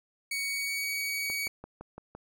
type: tone with pitch glide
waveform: sawtooth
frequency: 2238 to 2256 Hz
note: C#7 to C#7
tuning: +16 to +30 cents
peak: -27 dBFS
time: 0.31-1.48 s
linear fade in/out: 5 ms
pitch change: +14 cents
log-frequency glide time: 0.42-0.88 s
type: click train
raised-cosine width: 1 ms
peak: -28 dBFS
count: 6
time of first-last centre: 1.3-2.15 s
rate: 5.88 Hz
effects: none